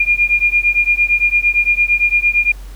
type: beating tone pair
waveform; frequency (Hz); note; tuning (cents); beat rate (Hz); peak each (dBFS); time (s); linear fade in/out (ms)
sine; 2412 / 2420.8; D7 / D#7; +46 / -48; 8.8; -14; 0-2.52; 5
effects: added 46 Hz sine -29 dBFS peak until 2.75 s + pink hiss -44 dBFS RMS until 2.75 s